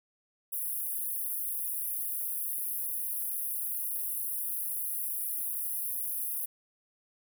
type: high-pass noise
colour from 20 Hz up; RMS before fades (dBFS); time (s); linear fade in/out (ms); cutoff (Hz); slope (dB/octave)
pink; -34; 0.52-6.46; 10; 10000; 96
effects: none